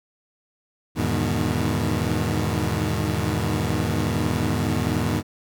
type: chord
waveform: 20% pulse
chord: E major seventh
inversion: none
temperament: equal with one note detuned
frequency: 82.41 / 103.83 / 123.47 / 153.6 Hz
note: E2 / G#2 / B2 / D#3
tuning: 0 / 0 / 0 / -22 cents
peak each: -22 / -21 / -23 / -23 dBFS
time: 0.95-5.23 s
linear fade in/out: 50 ms
effects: none